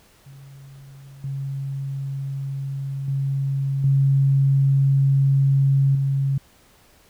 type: tone with level steps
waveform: sine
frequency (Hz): 137.1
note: C#3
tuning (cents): -19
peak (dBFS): -40 / -25 / -20 / -14 / -18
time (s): 0.26-6.38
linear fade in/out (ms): 5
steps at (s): 1.24 / 3.08 / 3.84 / 5.95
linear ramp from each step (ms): 2
effects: pink hiss -55 dBFS RMS until 7.09 s